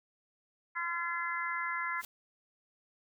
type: harmonic tone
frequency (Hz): 341.8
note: F4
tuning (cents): -37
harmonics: 3 / 4 / 5 / 6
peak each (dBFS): -38 / -38 / -38 / -38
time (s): 0.75-2.02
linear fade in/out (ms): 20
type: noise with exponential growth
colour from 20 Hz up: white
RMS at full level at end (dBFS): -40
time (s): 1.96-2.05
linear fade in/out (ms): 2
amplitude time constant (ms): 18
effects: none